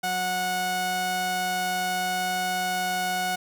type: tone pair together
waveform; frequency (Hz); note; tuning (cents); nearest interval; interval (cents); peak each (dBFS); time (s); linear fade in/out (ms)
sawtooth; 183.3 / 733.2; F#3 / F#5; -16 / -16; 2 octaves; 2400; -32 / -21; 0.03-3.36; 10
effects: none